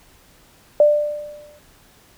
sine tone with exponential decay, 593 Hz, D5, 17 cents sharp, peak -7 dBFS, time 0.8-1.59 s, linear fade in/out 2 ms, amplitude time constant 170 ms, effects pink hiss -52 dBFS RMS until 2.17 s

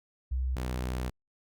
sine / sawtooth tone pair in turn, 64 / 62.61 Hz, C2 / B1, -38 / +24 cents, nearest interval unison, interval 38 cents, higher first, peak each -27 dBFS, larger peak neither, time 0.31-0.56 / 0.56-1.1 s, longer second, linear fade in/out 10 ms, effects Opus 48 kbps

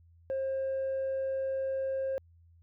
triangle tone with tanh clipping, 534 Hz, C5, 35 cents sharp, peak -30 dBFS, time 0.3-2.18 s, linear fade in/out 0 ms, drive 6 dB, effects added 84 Hz sine -57 dBFS peak until 2.62 s

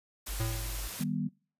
white noise, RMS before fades -40 dBFS, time 0.26-1.04 s, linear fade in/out 10 ms
sine tone, 49 Hz, G1, in tune, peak -34 dBFS, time 0.28-0.89 s, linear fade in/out 20 ms
square tone with exponential decay, 111.4 Hz, A2, 22 cents sharp, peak -29 dBFS, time 0.4-1.09 s, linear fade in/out 0 ms, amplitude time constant 150 ms
sine chord, Eb augmented, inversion none, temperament equal with one note detuned, 155.56 / 196 / 243 Hz, Eb3 / G3 / B3, 0 / 0 / -28 cents, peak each -34 dBFS, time 0.99-1.29 s, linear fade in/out 20 ms
effects noise-tail reverb RT60 0.4 s tail -24 dB re dry + resampled to 32000 Hz

